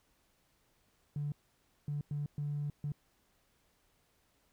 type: tone bursts at uneven times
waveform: triangle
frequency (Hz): 145.9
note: D3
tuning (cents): -11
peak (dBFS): -30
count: 5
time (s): 1.16-1.32 / 1.88-2.01 / 2.11-2.26 / 2.38-2.7 / 2.84-2.92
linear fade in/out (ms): 2
effects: tanh soft clip ceiling -31 dBFS + pink hiss -73 dBFS RMS until 4.52 s